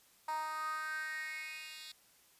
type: tone with high-pass filter sweep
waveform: 10% pulse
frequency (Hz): 311.1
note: D#4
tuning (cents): 0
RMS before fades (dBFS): -41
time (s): 0.28-1.92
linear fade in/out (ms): 5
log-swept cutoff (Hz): 890 to 3400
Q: 6.2
effects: white hiss -66 dBFS RMS until 2.39 s + resampled to 32000 Hz